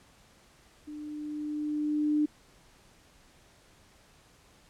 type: tone with level ramp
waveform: sine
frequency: 299.7 Hz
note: D4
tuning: 35 cents sharp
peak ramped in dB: -39 to -22 dBFS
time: 0.87-2.26 s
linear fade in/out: 10 ms
effects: pink hiss -60 dBFS RMS until 4.69 s + low-pass 10000 Hz 12 dB/octave